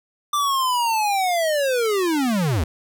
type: linear sweep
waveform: square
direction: down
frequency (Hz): 1186 to 68.8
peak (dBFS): -19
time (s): 0.33-2.64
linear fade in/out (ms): 5
effects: none